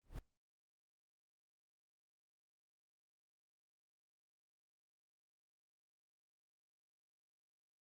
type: noise with exponential growth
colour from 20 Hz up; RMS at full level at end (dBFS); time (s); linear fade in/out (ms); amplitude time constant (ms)
brown; -40; 0.03-0.19; 5; 33
effects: noise-tail reverb RT60 0.3 s tail -23 dB re dry + Opus 32 kbps